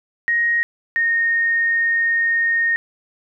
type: tone pair in turn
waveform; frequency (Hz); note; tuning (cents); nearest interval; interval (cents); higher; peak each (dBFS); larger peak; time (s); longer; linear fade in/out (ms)
sine; 1875 / 1848.1; A#6 / A#6; +10 / -15; unison; 25; first; -15; neither; 0.28-0.63 / 0.96-2.76; second; 0
effects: none